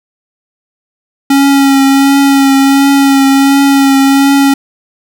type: tone with vibrato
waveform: square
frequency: 275 Hz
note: C#4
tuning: 14 cents flat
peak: -5 dBFS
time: 1.3-4.54 s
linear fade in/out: 5 ms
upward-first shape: triangle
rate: 1.4 Hz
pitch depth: 23 cents each way
effects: none